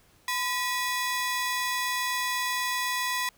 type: ring-modulated tone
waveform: sawtooth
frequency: 1473 Hz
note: F#6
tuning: 8 cents flat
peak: -20 dBFS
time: 0.28-3.29 s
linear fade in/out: 2 ms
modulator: 464 Hz
effects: pink hiss -61 dBFS RMS until 3.37 s